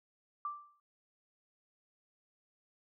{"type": "tone with exponential decay", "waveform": "sine", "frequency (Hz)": 1174.7, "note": "D6", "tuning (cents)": 0, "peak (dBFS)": -33, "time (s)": [0.45, 0.8], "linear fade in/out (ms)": 2, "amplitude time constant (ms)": 74, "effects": []}